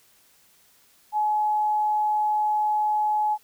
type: tone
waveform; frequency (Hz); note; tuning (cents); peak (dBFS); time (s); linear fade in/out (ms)
sine; 848; G#5; +36; -20; 1.12-3.38; 50
effects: white hiss -59 dBFS RMS until 3.43 s